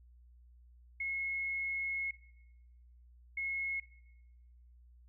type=tone bursts at uneven times; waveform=sine; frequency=2173 Hz; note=C#7; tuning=35 cents flat; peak=-34 dBFS; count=2; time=1-2.11 / 3.37-3.8 s; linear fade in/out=5 ms; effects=noise-tail reverb RT60 1.0 s tail -17 dB re dry + added 60 Hz sine -57 dBFS peak until 5.08 s